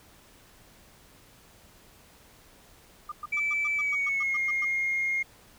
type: tone bursts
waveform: sine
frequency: 1207 Hz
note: D6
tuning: 47 cents sharp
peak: -32 dBFS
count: 12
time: 3.09-4.648 s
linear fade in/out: 5 ms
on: 29 ms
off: 110 ms
type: tone with pitch glide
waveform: sine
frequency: 2316 to 2136 Hz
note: D7 to C7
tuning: -25 to +35 cents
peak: -24 dBFS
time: 3.32-5.23 s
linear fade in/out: 10 ms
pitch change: -140 cents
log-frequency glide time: 3.74-4.38 s
effects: tanh soft clip ceiling -21 dBFS + pink hiss -56 dBFS RMS until 5.58 s